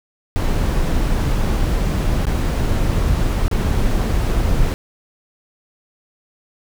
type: noise with dropouts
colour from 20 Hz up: brown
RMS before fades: -17 dBFS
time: 0.36-4.74 s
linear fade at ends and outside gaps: 0 ms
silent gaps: 2.254-2.269 / 3.481-3.513 s
effects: none